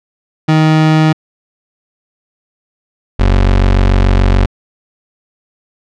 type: tone pair in turn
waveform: 30% pulse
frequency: 156.7 / 46.87 Hz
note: D#3 / F#1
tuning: +13 / +23 cents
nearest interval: octave + major sixth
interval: 2090 cents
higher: first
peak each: -4 dBFS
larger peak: neither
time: 0.48-1.13 / 3.19-4.46 s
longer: second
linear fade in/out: 10 ms
effects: low-pass 4000 Hz 12 dB/octave